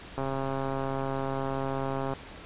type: click train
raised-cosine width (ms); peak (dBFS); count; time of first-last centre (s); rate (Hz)
1; -18; 265; 0.18-2.136; 135
effects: pink hiss -45 dBFS RMS until 2.45 s + resampled to 8000 Hz